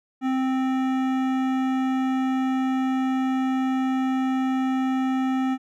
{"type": "tone with hard clipping", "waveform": "sine", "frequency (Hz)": 261.6, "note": "C4", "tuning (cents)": 0, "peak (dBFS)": -23, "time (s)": [0.21, 5.58], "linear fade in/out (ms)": 50, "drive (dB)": 15, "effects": []}